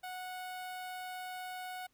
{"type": "tone with notch filter", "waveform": "sawtooth", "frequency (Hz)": 736, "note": "F#5", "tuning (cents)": -9, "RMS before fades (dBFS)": -43, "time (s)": [0.03, 1.87], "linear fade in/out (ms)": 10, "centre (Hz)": 6200, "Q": 1.7, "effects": ["pink hiss -75 dBFS RMS until 1.93 s"]}